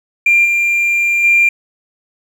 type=tone with level steps; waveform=triangle; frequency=2385 Hz; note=D7; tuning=26 cents sharp; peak=-4 / -9 / -4 dBFS; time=0.26-1.49 s; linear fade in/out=5 ms; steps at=0.44 / 1.23 s; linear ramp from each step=20 ms; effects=tanh soft clip ceiling -4 dBFS